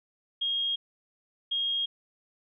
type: tone pair in turn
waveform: sine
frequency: 3254 / 3254 Hz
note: G#7 / G#7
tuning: -36 / -36 cents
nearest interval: unison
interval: 0 cents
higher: neither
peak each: -26 dBFS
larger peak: neither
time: 0.41-0.76 / 1.51-1.86 s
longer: neither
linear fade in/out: 10 ms
effects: none